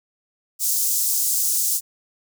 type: high-pass noise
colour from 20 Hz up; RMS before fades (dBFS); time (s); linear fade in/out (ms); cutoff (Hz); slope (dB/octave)
pink; -21; 0.59-1.81; 50; 6300; 24
effects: none